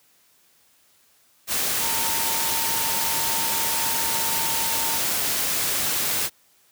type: tone in noise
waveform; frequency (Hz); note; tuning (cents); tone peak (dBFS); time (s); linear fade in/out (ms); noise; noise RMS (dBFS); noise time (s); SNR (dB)
sine; 910; A#5; -42; -31; 1.79-5.01; 50; white; -24; 1.47-6.3; -10
effects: white hiss -60 dBFS RMS until 6.71 s + high-pass 60 Hz 12 dB/octave